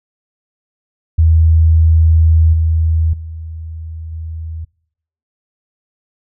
sine tone with level steps, 80.7 Hz, E2, 36 cents flat, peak -6 / -10 / -24 / -22 dBFS, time 1.18-4.65 s, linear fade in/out 10 ms, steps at 2.53 / 3.13 / 4.12 s, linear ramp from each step 5 ms, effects noise-tail reverb RT60 0.7 s tail -26 dB re dry

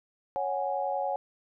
sine chord, C# suspended fourth, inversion none, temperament equal, 554.4 / 740 / 830.6 Hz, C#5 / F#5 / G#5, 0 / 0 / 0 cents, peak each -32 dBFS, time 0.36-1.16 s, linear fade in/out 0 ms, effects none

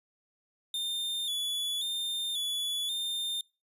45% pulse tone with vibrato, 3520 Hz, A7, in tune, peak -30 dBFS, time 0.74-3.41 s, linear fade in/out 2 ms, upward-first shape square, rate 0.93 Hz, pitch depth 49 cents each way, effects noise-tail reverb RT60 0.3 s tail -25 dB re dry + resampled to 32000 Hz

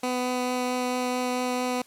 15% pulse tone with vibrato, 250.3 Hz, B3, 23 cents sharp, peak -19 dBFS, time 0.03-1.82 s, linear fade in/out 5 ms, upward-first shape triangle, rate 4.5 Hz, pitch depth 8 cents each way, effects white hiss -56 dBFS RMS until 1.86 s + low-pass 12000 Hz 12 dB/octave

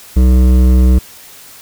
triangle tone with hard clipping, 63 Hz, B1, 35 cents sharp, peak -7 dBFS, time 0.16-0.99 s, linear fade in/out 10 ms, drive 16 dB, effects white hiss -37 dBFS RMS until 1.61 s

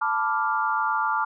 sine chord, B half-diminished seventh, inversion third, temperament equal, 880 / 987.8 / 1174.7 / 1396.9 Hz, A5 / B5 / D6 / F6, 0 / 0 / 0 / 0 cents, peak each -26 / -31 / -26 / -27 dBFS, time 0.01-1.25 s, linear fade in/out 10 ms, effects none

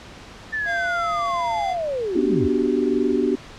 sine linear sweep, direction down, 1787 to 60.4 Hz, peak -22 dBFS, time 0.52-2.48 s, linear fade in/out 20 ms
square tone, 688 Hz, F5, 26 cents flat, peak -26 dBFS, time 0.65-1.76 s, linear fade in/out 50 ms
sine chord, G major seventh, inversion first, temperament equal, 246.9 / 293.7 / 370 / 392 Hz, B3 / D4 / F#4 / G4, 0 / 0 / 0 / 0 cents, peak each -23 dBFS, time 2.15-3.36 s, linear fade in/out 10 ms
effects pink hiss -41 dBFS RMS until 3.58 s + low-pass 5000 Hz 12 dB/octave

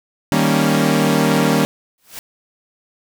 sawtooth chord, Eb dominant seventh, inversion none, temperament equal, 155.56 / 196 / 233.1 / 277.2 Hz, Eb3 / G3 / Bb3 / Db4, 0 / 0 / 0 / 0 cents, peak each -15 dBFS, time 0.32-1.65 s, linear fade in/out 0 ms
white noise with exponential growth, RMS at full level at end -28 dBFS, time 1.98-2.19 s, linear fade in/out 1 ms, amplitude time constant 44 ms
effects none

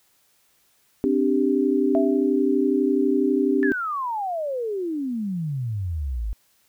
sine chord, C suspended second, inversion none, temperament equal, 261.6 / 293.7 / 392 Hz, C4 / D4 / G4, 0 / 0 / 0 cents, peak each -22 dBFS, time 1.04-3.72 s, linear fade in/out 0 ms
sine tone with exponential decay, 659.3 Hz, E5, in tune, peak -18 dBFS, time 1.95-2.38 s, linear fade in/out 0 ms, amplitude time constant 93 ms
sine exponential sweep, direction down, 1760 to 49 Hz, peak -24 dBFS, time 3.63-6.33 s, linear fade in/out 0 ms
effects white hiss -63 dBFS RMS until 6.68 s

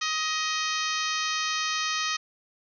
harmonic tone with a mistuned harmonic, 628 Hz, D#5, 16 cents sharp, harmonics 2 / 3 / 4 / 5 / 6 / 7 / 8 / 9 / 10, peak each -31 / -33 / -34 / -35 / -36 / -36 / -37 / -38 / -38 dBFS, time 0.01-2.17 s, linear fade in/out 10 ms, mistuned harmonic 7, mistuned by -27 cents, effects none

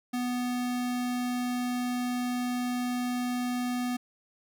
square tone, 246.9 Hz, B3, in tune, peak -29 dBFS, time 0.13-3.97 s, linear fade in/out 10 ms, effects none

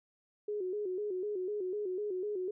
sine tone with vibrato, 392 Hz, G4, in tune, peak -33 dBFS, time 0.48-2.51 s, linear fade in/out 5 ms, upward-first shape square, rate 4 Hz, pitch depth 110 cents each way, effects none

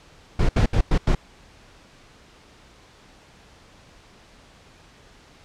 brown noise bursts at uneven times, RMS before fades -17 dBFS, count 5, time 0.39-0.49 / 0.56-0.66 / 0.73-0.81 / 0.91-0.98 / 1.07-1.15 s, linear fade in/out 5 ms, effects pink hiss -51 dBFS RMS until 5.44 s + low-pass 6000 Hz 12 dB/octave

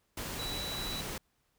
sine tone in noise, 3937 Hz, B7, 6 cents flat, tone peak -38 dBFS, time 0.39-1.01 s, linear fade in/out 5 ms, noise pink, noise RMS -39 dBFS, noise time 0.17-1.18 s, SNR -2 dB, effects pink hiss -75 dBFS RMS until 1.58 s

